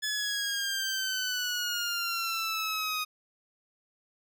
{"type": "exponential sweep", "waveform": "15% pulse", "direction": "down", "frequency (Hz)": [1718, 1244.5], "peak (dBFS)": -23, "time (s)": [0.02, 3.05], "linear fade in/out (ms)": 20, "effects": []}